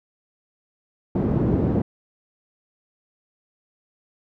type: band-pass noise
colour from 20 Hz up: pink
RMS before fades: -21 dBFS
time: 1.15-1.82 s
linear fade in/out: 5 ms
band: 100 to 350 Hz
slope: 12 dB/octave
effects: none